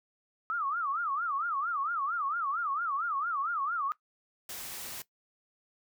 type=tone with vibrato; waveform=sine; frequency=1244.5 Hz; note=D#6; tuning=in tune; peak=-29 dBFS; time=0.5-3.92 s; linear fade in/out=0 ms; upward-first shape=sine; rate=4.4 Hz; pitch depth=230 cents each way
type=noise; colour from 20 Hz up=white; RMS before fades=-41 dBFS; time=4.49-5.02 s; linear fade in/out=2 ms
effects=noise-tail reverb RT60 0.1 s tail -17 dB re dry